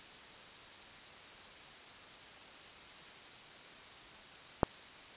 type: click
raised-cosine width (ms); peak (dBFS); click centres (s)
1; -10; 4.632
effects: white hiss -52 dBFS RMS until 5.16 s + resampled to 8000 Hz

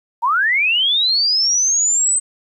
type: linear sweep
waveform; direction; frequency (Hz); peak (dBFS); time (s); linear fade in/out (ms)
sine; up; 880 to 8220; -13; 0.22-2.2; 20
effects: 9-bit

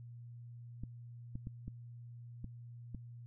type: clicks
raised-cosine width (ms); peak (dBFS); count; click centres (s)
5; -30; 6; 0.836 / 1.355 / 1.471 / 1.68 / 2.444 / 2.947
effects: added 119 Hz sine -48 dBFS peak until 3.26 s

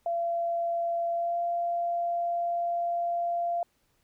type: tone with pitch glide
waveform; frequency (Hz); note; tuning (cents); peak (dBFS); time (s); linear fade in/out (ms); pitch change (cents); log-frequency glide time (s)
sine; 682 to 689.9; F5 to F5; -41 to -21; -26; 0.06-3.63; 2; +20; 1.13-1.38
effects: pink hiss -71 dBFS RMS until 4.03 s

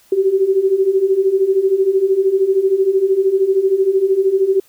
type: beating tone pair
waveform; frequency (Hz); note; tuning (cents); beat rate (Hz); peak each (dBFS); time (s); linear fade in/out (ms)
sine; 375.9 / 388.9; F#4 / G4; +27 / -14; 13; -17 / -13; 0.12-4.6; 5
effects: white hiss -52 dBFS RMS until 4.68 s

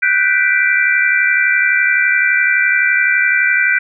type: chord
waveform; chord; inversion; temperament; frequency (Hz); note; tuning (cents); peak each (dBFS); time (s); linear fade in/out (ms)
sine; G major seventh; third; equal with one note detuned; 1480 / 1551.8 / 1975.5 / 2349; F#6 / G6 / B6 / D7; 0 / -18 / 0 / 0; -16; 0.02-3.79; 10
effects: none

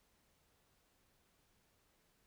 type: silence
effects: pink hiss -75 dBFS RMS until 2.26 s

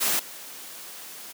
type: noise with level steps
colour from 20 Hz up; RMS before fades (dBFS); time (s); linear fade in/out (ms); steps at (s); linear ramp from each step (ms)
white; -24 / -41; 0-1.33; 20; 0.19; 5
effects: high-pass 200 Hz 12 dB/octave

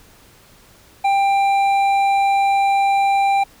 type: tone with hard clipping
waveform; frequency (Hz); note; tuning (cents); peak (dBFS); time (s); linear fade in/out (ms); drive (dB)
triangle; 791; G5; +15; -15; 1.04-3.44; 10; 11
effects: pink hiss -49 dBFS RMS until 3.6 s

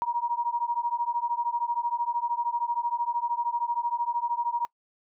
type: beating tone pair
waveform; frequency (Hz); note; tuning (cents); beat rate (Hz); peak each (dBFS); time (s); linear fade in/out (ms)
sine; 943 / 956; A#5 / A#5; +20 / +43; 13; -28 / -28; 0.02-4.65; 0
effects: noise-tail reverb RT60 0.1 s tail -24 dB re dry

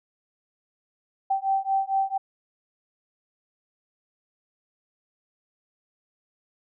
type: beating tone pair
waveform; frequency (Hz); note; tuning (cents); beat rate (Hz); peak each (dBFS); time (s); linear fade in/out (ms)
sine; 775 / 779.4; G5 / G5; -20 / -10; 4.4; -25; 1.3-2.18; 10
effects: none

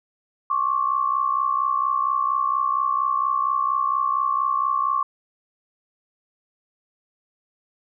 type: tone pair together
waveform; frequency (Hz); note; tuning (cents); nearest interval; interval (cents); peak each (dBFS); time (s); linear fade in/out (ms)
sine; 1082 / 1146.3; C#6 / D6; -42 / -42; minor second; 100; -22; 0.5-5.03; 5
effects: none

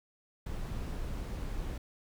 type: noise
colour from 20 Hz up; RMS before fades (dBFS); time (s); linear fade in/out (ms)
brown; -37; 0.46-1.78; 5
effects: none

